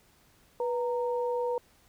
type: tone pair together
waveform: sine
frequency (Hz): 489.3 / 925.7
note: B4 / A#5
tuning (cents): -16 / -12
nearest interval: major seventh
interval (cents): 1104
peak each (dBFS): -28 / -34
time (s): 0.6-1.58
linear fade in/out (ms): 2
effects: pink hiss -63 dBFS RMS until 1.88 s